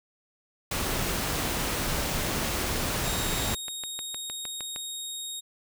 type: noise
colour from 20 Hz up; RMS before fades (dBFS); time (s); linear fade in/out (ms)
pink; -29; 0.71-3.55; 5
type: click train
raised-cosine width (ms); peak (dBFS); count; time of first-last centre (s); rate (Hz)
0.3; -22; 16; 2.45-4.761; 6.49
type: tone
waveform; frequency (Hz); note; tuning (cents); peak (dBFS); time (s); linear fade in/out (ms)
20% pulse; 3740; A#7; +5; -28; 3.04-5.41; 20
effects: none